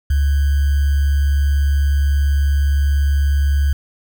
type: tone with sample-and-hold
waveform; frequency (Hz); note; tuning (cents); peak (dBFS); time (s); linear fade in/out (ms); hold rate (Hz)
sine; 70.7; C#2; +35; -12; 0.1-3.73; 5; 1575
effects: none